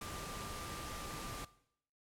sine tone in noise, 1188 Hz, D6, 20 cents sharp, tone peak -48 dBFS, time 0.01-1.45 s, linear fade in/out 5 ms, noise pink, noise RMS -45 dBFS, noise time 0.01-1.45 s, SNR -6 dB, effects noise-tail reverb RT60 0.7 s tail -18 dB re dry + low-pass 12000 Hz 12 dB/octave

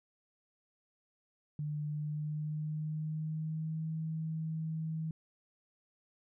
sine tone with pitch glide, 149.6 to 159.41 Hz, D3 to D#3, +32 to +42 cents, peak -34 dBFS, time 1.59-5.11 s, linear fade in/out 2 ms, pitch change +110 cents, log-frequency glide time 1.91-3.87 s, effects none

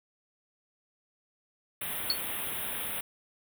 white band-stop noise, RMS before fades -35 dBFS, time 1.81-3.01 s, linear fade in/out 5 ms, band 3700 to 9100 Hz, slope 96 dB/octave
sine tone with exponential decay, 4391 Hz, C#8, 17 cents flat, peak -20 dBFS, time 2.1-2.19 s, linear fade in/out 1 ms, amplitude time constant 18 ms
effects none

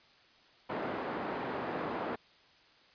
pink band-pass noise, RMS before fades -37 dBFS, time 0.69-2.16 s, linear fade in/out 10 ms, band 270 to 1300 Hz, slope 12 dB/octave, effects white hiss -62 dBFS RMS until 2.94 s + resampled to 11025 Hz

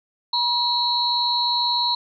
sine tone cluster, 963 / 3941 / 4242 Hz, B5 / B7 / C8, -44 / -4 / +23 cents, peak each -23 dBFS, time 0.33-1.95 s, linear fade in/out 5 ms, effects none

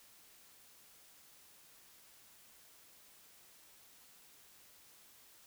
silence, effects white hiss -62 dBFS RMS until 5.46 s

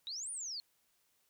sine exponential two-way sweep, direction up then down, 3729 to 9640 to 4220 Hz, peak -39 dBFS, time 0.07-0.6 s, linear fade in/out 0 ms, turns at 0.31 s, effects white hiss -75 dBFS RMS until 1.29 s

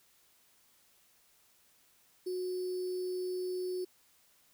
sine tone with sample-and-hold, 365.8 Hz, F#4, 20 cents flat, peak -33 dBFS, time 2.26-3.85 s, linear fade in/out 10 ms, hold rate 4900 Hz, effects white hiss -67 dBFS RMS until 4.53 s

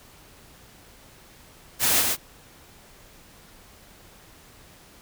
white noise with echo, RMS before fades -21 dBFS, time 1.79-2.04 s, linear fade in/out 50 ms, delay 130 ms, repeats 1, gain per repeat -3 dB, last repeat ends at 2.17 s, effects pink hiss -51 dBFS RMS until 5.01 s

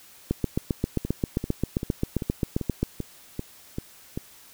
two click trains, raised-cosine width 3 ms, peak -16 / -10 dBFS, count 9 / 20, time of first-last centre 1.05-4.175 / 0.31-2.83 s, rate 2.56 / 7.54 Hz, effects white hiss -51 dBFS RMS until 4.53 s

